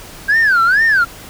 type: tone with vibrato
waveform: sine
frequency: 1568 Hz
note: G6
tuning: in tune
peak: -7 dBFS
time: 0.28-1.05 s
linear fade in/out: 20 ms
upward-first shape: sine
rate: 2.2 Hz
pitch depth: 270 cents each way
effects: tanh soft clip ceiling -7 dBFS + pink hiss -35 dBFS RMS until 1.29 s